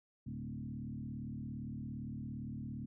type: tone with frequency modulation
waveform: sine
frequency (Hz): 174.9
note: F3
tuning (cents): +3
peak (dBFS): -40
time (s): 0.26-2.86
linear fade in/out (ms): 10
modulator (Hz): 37.5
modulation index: 2.3
effects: none